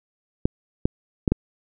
clicks, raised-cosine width 3 ms, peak -5 dBFS, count 4, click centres 0.455 / 0.855 / 1.278 / 1.32 s, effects none

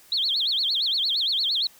sine tone with vibrato, 3734 Hz, A#7, 2 cents sharp, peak -21 dBFS, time 0.12-1.67 s, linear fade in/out 2 ms, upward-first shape sine, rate 8.7 Hz, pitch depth 300 cents each way, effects white hiss -53 dBFS RMS until 1.79 s

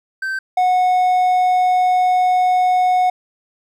triangle tone pair in turn, 1552 / 732.4 Hz, G6 / F#5, -18 / -18 cents, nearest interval octave + minor second, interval 1300 cents, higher first, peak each -18 / -10 dBFS, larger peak second, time 0.22-0.39 / 0.57-3.1 s, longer second, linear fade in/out 5 ms, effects none

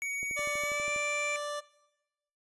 square tone with pitch glide, 2246 to 2350 Hz, C#7 to D7, +22 to +1 cents, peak -33 dBFS, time 0.02-1.36 s, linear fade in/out 0 ms, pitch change +79 cents, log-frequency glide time 0.59-0.89 s
click train, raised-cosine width 2 ms, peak -34 dBFS, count 10, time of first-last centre 0.23-0.962 s, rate 12.3 Hz
25% pulse tone, 587.3 Hz, D5, in tune, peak -30 dBFS, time 0.36-1.61 s, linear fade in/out 20 ms
effects noise-tail reverb RT60 0.9 s tail -18 dB re dry + resampled to 24000 Hz

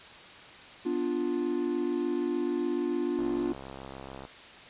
triangle chord, B diminished, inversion none, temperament equal with one note detuned, 246.9 / 293.7 / 350.4 Hz, B3 / D4 / F4, 0 / 0 / +6 cents, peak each -32 / -30 / -28 dBFS, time 0.85-3.53 s, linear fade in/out 10 ms
click train, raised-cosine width 1 ms, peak -28 dBFS, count 72, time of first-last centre 3.19-4.251 s, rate 66.9 Hz
effects white hiss -48 dBFS RMS until 4.69 s + resampled to 8000 Hz

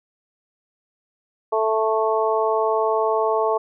harmonic tone, 220 Hz, A3, in tune, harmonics 2 / 3 / 4 / 5, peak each -21 / -23 / -24 / -25 dBFS, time 1.52-3.58 s, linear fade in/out 10 ms, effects none

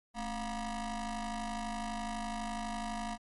25% pulse ring-modulated tone, 244 Hz, B3, 21 cents flat, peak -29 dBFS, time 0.14-3.18 s, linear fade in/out 50 ms, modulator 462 Hz, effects MP3 48 kbps

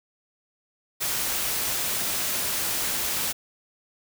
white noise, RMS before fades -27 dBFS, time 1-3.33 s, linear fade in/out 20 ms, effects none

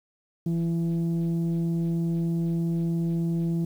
sine tone pair together, 167.1 / 335.8 Hz, E3 / E4, +24 / +32 cents, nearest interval octave, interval 1208 cents, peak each -22 / -30 dBFS, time 0.46-3.65 s, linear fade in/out 5 ms, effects tanh soft clip ceiling -20 dBFS + 9-bit

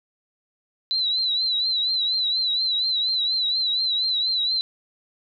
sine tone with vibrato, 3994 Hz, B7, 19 cents sharp, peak -20 dBFS, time 0.91-4.61 s, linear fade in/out 0 ms, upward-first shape triangle, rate 4.2 Hz, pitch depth 88 cents each way, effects none

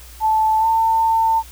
sine tone with pitch glide, 875 to 898.6 Hz, A5 to A5, -10 to +36 cents, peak -13 dBFS, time 0.2-1.43 s, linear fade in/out 50 ms, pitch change +46 cents, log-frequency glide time 0.59-0.66 s, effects added 60 Hz sine -39 dBFS peak until 1.51 s + white hiss -43 dBFS RMS until 1.51 s

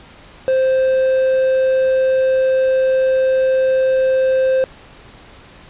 triangle tone with quantisation, 523.3 Hz, C5, in tune, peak -10 dBFS, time 0.48-4.64 s, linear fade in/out 0 ms, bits 5, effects pink hiss -42 dBFS RMS until 5.69 s + resampled to 8000 Hz

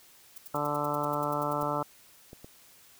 violet noise bursts, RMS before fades -42 dBFS, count 14, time 0.36-1.628 s, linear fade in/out 5 ms, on 20 ms, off 76 ms
harmonic tone, 146.83 Hz, D3, in tune, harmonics 1 / 2 / 3 / 4 / 5 / 6 / 7 / 8 / 9, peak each -38 / -37 / -39 / -34 / -39 / -35 / -37 / -38 / -35 dBFS, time 0.54-1.83 s, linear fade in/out 5 ms
clicks, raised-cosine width 2 ms, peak -32 dBFS, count 3, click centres 1.63 / 2.331 / 2.445 s
effects white hiss -57 dBFS RMS until 2.99 s

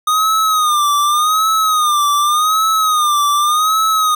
square tone with vibrato, 1230 Hz, D#6, 20 cents flat, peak -12 dBFS, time 0.07-4.15 s, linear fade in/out 5 ms, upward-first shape sine, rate 0.86 Hz, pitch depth 94 cents each way, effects none

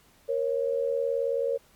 sine tone pair together, 470 / 548.9 Hz, A#4 / C#5, +14 / -17 cents, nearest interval minor third, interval 269 cents, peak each -27 / -27 dBFS, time 0.28-1.58 s, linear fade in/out 20 ms, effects pink hiss -60 dBFS RMS until 1.75 s + MP3 96 kbps

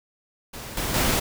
pink noise with level steps, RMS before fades -37 / -27 / -22 dBFS, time 0.53-1.2 s, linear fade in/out 10 ms, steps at 0.77 / 0.94 s, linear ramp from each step 2 ms, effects none

